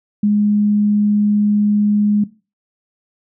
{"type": "tone", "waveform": "sine", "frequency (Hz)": 207.7, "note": "G#3", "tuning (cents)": 0, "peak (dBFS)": -11, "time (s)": [0.23, 2.24], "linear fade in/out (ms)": 5, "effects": ["noise-tail reverb RT60 0.3 s tail -17 dB re dry"]}